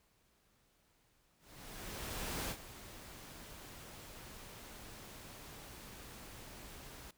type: noise with ADSR envelope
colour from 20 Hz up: pink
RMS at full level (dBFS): -39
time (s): 1.39-7.11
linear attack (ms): 1100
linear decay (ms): 70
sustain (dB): -13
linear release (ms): 3
effects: pink hiss -73 dBFS RMS until 7.17 s